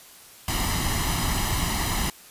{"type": "noise with comb filter", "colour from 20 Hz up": "pink", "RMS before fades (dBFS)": -25, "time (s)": [0.48, 2.1], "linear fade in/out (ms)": 2, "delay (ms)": 1, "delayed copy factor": 0.65, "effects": ["white hiss -48 dBFS RMS until 2.3 s", "resampled to 32000 Hz"]}